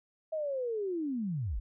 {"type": "linear sweep", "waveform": "sine", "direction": "down", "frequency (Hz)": [645, 36.71], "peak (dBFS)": -31, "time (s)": [0.32, 1.6], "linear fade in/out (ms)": 10, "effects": []}